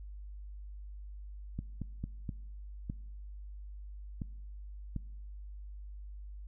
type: clicks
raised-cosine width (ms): 5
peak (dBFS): -24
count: 7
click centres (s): 1.59 / 1.817 / 2.04 / 2.292 / 2.899 / 4.218 / 4.963
effects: noise-tail reverb RT60 1.0 s tail -22 dB re dry + added 50 Hz sine -43 dBFS peak until 6.47 s